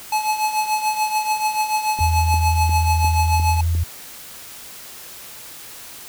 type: tone with tremolo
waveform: square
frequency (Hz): 858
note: A5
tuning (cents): -44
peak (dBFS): -16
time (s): 0.12-3.61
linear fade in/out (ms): 5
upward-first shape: triangle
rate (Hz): 6.9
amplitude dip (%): 75
type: click train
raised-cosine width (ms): 3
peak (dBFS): -21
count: 6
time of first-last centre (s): 1.99-3.751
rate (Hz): 2.84
type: tone with pitch glide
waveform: sine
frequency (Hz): 82.41 to 83.32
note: E2 to E2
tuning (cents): 0 to +19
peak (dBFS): -16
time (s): 2-3.84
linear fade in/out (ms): 10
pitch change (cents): +19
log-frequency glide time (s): 3.2-3.48
effects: white hiss -38 dBFS RMS until 6.08 s